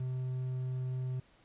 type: tone with quantisation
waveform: triangle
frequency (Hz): 128.3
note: C3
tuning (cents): -34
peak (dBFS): -31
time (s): 0-1.2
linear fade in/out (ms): 5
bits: 10
effects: pink hiss -65 dBFS RMS until 1.44 s + resampled to 8000 Hz